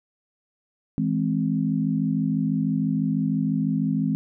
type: chord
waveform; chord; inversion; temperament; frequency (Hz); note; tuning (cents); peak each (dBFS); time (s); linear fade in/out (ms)
sine; E augmented; none; equal with one note detuned; 161.61 / 207.7 / 261.6; E3 / G#3 / B#3; -34 / 0 / 0; -25; 0.98-4.15; 0
effects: none